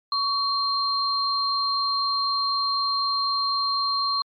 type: tone pair together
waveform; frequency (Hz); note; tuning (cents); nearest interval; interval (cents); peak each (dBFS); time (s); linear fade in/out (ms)
sine; 1124 / 4180; C#6 / C8; +24 / -2; octave + major seventh; 2274; -24; 0.12-4.22; 2
effects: MP3 48 kbps